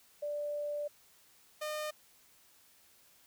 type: tone pair in turn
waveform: sine / sawtooth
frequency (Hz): 587.3 / 608.5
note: D5 / D#5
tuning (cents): 0 / -39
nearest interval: minor second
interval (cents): 61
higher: second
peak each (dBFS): -34 / -32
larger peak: second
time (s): 0.22-0.88 / 1.61-1.91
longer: first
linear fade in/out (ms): 10
effects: white hiss -64 dBFS RMS until 3.26 s